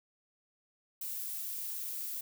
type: noise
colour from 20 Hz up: violet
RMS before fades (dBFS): -39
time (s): 1.01-2.21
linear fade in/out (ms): 5
effects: none